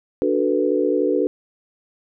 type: chord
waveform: sine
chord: B minor seventh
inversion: first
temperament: equal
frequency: 293.7 / 370 / 440 / 493.9 Hz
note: D4 / F#4 / A4 / B4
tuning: 0 / 0 / 0 / 0 cents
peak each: -22 dBFS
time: 0.22-1.27 s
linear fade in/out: 0 ms
effects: none